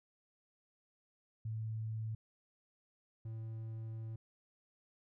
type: tone pair in turn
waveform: sine / triangle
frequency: 110.4 / 111.75 Hz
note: A2 / A2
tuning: +6 / +27 cents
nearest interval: unison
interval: 21 cents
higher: second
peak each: -37 / -39 dBFS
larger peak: first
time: 1.45-2.15 / 3.25-4.16 s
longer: second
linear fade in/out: 5 ms
effects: none